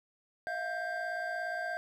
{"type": "tone cluster", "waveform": "triangle", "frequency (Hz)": [648, 705, 1579], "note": ["E5", "F5", "G6"], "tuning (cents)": [-30, 16, 12], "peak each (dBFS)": [-38, -36, -35], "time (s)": [0.47, 1.77], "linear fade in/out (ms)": 0, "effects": []}